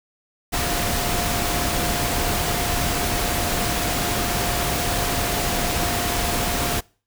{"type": "tone in noise", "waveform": "sine", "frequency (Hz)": 703, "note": "F5", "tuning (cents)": 11, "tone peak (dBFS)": -30, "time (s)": [0.52, 6.81], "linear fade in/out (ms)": 20, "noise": "pink", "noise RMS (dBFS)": -23, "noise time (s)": [0.52, 6.81], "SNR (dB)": -10, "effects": ["noise-tail reverb RT60 0.4 s tail -25 dB re dry"]}